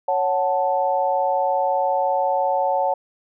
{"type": "chord", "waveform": "sine", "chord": "F# minor", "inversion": "second", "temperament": "equal", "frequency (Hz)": [554.4, 740, 880], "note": ["C#5", "F#5", "A5"], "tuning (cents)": [0, 0, 0], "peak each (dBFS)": [-22, -22, -22], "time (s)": [0.08, 2.94], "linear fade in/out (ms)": 5, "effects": []}